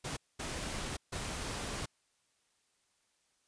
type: noise bursts at uneven times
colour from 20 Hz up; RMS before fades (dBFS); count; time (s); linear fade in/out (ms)
pink; -39; 3; 0.04-0.17 / 0.39-0.97 / 1.12-1.86; 10
effects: white hiss -75 dBFS RMS until 3.47 s + resampled to 22050 Hz